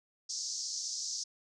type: band-pass noise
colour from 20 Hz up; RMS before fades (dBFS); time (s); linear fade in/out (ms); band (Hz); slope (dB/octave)
pink; -38; 0.29-1.24; 10; 4900 to 6600; 48
effects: none